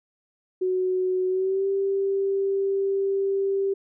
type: tone with pitch glide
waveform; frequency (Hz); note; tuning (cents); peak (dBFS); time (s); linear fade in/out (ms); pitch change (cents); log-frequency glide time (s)
sine; 370 to 392; F#4 to G4; 0 to 0; -21; 0.61-3.74; 10; +100; 1.28-1.67
effects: none